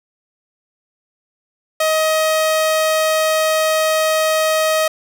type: tone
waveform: sawtooth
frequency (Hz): 630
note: D#5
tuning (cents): +21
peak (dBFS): -10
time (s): 1.8-4.88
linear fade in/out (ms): 5
effects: none